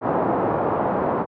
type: low-pass noise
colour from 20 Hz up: white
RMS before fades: -21 dBFS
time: 0.01-1.26 s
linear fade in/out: 50 ms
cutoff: 950 Hz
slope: 24 dB/octave
effects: high-pass 150 Hz 12 dB/octave